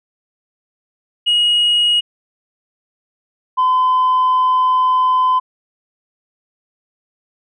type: tone pair in turn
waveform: sine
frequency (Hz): 2890 / 1019.3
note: F#7 / C6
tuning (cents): -41 / -46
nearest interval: octave + tritone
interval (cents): 1805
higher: first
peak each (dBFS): -9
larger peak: neither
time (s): 1.26-2.01 / 3.57-5.4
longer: second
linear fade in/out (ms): 20
effects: tanh soft clip ceiling -9 dBFS